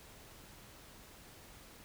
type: silence
effects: pink hiss -56 dBFS RMS until 1.84 s